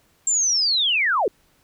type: linear sweep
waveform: sine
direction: down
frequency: 7459 to 343.9 Hz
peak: -17 dBFS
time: 0.27-1.28 s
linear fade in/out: 2 ms
effects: pink hiss -61 dBFS RMS until 1.63 s